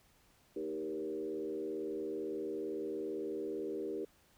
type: tone with frequency modulation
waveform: sine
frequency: 392 Hz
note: G4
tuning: in tune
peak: -36 dBFS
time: 0.56-4.05 s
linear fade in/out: 5 ms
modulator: 77.8 Hz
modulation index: 1.2
effects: pink hiss -68 dBFS RMS until 4.37 s